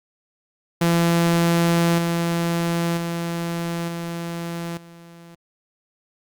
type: tone with level steps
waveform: sawtooth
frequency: 169.4 Hz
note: E3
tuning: 48 cents sharp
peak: -12 / -16 / -20 / -23 / -38 dBFS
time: 0.81-5.35 s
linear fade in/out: 5 ms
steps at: 1.98 / 2.97 / 3.88 / 4.77 s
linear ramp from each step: 5 ms
effects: Opus 48 kbps

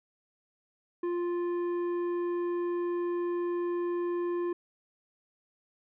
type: tone with tanh clipping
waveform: sine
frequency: 349.2 Hz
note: F4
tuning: in tune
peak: -30 dBFS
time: 1.03-4.53 s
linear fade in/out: 5 ms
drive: 9 dB
effects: none

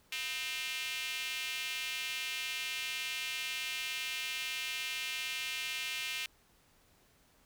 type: tone with high-pass filter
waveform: square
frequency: 141.1 Hz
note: C#3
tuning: 31 cents sharp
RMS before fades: -38 dBFS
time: 0.12-6.26 s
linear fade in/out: 2 ms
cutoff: 2600 Hz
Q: 3
effects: pink hiss -67 dBFS RMS until 7.45 s

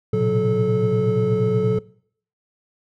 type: tone cluster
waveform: triangle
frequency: 113 / 121.4 / 133.9 / 183.4 / 433.8 Hz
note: A2 / B2 / C3 / F#3 / A4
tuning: +47 / -29 / +40 / -15 / -25 cents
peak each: -23 / -23 / -26 / -21 / -18 dBFS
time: 0.13-1.79 s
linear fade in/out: 5 ms
effects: noise-tail reverb RT60 0.6 s tail -22 dB re dry

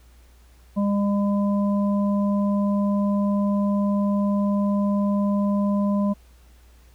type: harmonic tone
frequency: 202.1 Hz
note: G#3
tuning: 47 cents flat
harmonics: 1 / 3 / 5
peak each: -19 / -29 / -33 dBFS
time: 0.76-6.14 s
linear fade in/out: 20 ms
effects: added 60 Hz sine -49 dBFS peak until 6.94 s + pink hiss -59 dBFS RMS until 6.94 s

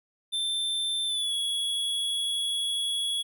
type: tone with pitch glide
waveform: square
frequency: 3557 to 3357 Hz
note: A7 to G#7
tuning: +18 to +18 cents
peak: -27 dBFS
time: 0.32-3.23 s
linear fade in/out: 20 ms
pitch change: -100 cents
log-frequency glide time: 1.06-1.34 s
effects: none

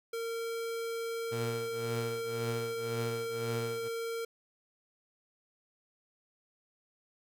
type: tone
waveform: square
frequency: 459.3 Hz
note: A#4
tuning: 26 cents flat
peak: -35 dBFS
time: 0.13-4.25 s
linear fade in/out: 5 ms
type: tone with tremolo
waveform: sawtooth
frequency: 118.3 Hz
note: A#2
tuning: 26 cents sharp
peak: -29 dBFS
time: 1.31-3.89 s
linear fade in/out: 20 ms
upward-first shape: triangle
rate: 1.9 Hz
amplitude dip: 95%
effects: none

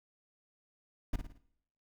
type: noise with echo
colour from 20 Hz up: brown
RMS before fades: -30 dBFS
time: 1.13-1.16 s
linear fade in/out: 5 ms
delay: 55 ms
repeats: 4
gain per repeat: -7 dB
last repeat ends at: 1.38 s
effects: noise-tail reverb RT60 0.7 s tail -18 dB re dry

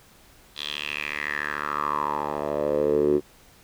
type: tone with band-pass filter sweep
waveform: 10% pulse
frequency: 73.8 Hz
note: D2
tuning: 9 cents sharp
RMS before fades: -26 dBFS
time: 0.55-3.21 s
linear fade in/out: 50 ms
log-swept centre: 3700 to 350 Hz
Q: 5.3
effects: pink hiss -54 dBFS RMS until 3.63 s

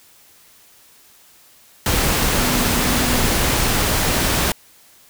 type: tone in noise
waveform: sine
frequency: 246.3 Hz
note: B3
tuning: 5 cents flat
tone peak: -25 dBFS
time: 2.39-3.3 s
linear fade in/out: 2 ms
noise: pink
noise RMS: -18 dBFS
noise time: 1.86-4.52 s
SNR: -10 dB
effects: white hiss -50 dBFS RMS until 5.09 s

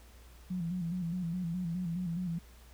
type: tone with vibrato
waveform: sine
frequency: 174.61 Hz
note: F3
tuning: in tune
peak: -32 dBFS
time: 0.5-2.39 s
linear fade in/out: 10 ms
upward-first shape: square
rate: 4.8 Hz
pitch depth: 76 cents each way
effects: added 60 Hz sine -53 dBFS peak until 2.73 s + pink hiss -60 dBFS RMS until 2.73 s

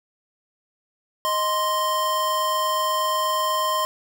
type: tone pair together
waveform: square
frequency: 622.3 / 1046.6 Hz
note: D#5 / C6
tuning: 0 / 0 cents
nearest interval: major sixth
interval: 900 cents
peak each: -28 / -22 dBFS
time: 1.25-3.85 s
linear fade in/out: 0 ms
effects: none

